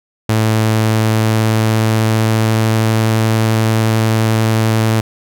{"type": "tone with pitch glide", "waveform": "sawtooth", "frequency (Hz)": [110, 111.09], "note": ["A2", "A2"], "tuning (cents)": [0, 17], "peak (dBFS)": -7, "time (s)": [0.29, 5.01], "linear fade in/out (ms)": 5, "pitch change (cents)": 17, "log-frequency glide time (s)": [0.71, 3.07], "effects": []}